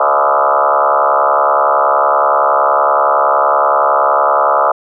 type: tone with frequency modulation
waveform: sine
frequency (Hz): 932.3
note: A#5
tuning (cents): 0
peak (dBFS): -8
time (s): 0-4.72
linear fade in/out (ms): 5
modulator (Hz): 70.7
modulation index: 5.6
effects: none